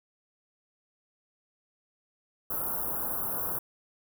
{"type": "band-stop noise", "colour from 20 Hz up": "white", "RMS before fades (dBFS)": -32, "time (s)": [2.5, 3.59], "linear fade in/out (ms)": 5, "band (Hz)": [1400, 11000], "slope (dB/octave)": 48, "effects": []}